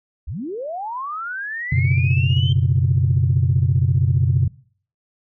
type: linear sweep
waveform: sine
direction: up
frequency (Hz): 47.69 to 3136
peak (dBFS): -25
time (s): 0.27-2.53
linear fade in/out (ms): 10
type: chord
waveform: sine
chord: F# suspended fourth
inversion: none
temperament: equal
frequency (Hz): 92.5 / 123.47 / 138.59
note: F#2 / B2 / C#3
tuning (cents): 0 / 0 / 0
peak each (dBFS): -18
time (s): 1.72-4.48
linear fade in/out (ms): 5
effects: noise-tail reverb RT60 0.5 s tail -20 dB re dry + tanh soft clip ceiling -6 dBFS